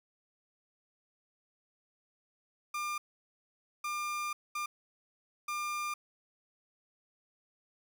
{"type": "tone bursts at uneven times", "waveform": "30% pulse", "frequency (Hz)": 1200, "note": "D6", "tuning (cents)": 37, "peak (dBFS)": -31, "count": 4, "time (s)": [[2.74, 2.98], [3.84, 4.33], [4.55, 4.66], [5.48, 5.94]], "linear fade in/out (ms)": 5, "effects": []}